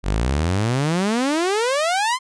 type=exponential sweep; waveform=sawtooth; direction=up; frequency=44.83 to 1067 Hz; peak=-14 dBFS; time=0.03-2.19 s; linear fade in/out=50 ms; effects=resampled to 22050 Hz